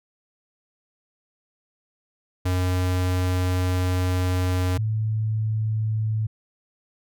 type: tone pair in turn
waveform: square / sine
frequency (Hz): 91.2 / 109.19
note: F#2 / A2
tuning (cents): -24 / -13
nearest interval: minor third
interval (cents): 311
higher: second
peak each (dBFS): -21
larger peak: neither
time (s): 2.45-4.78 / 4.78-6.27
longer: first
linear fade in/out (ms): 10
effects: none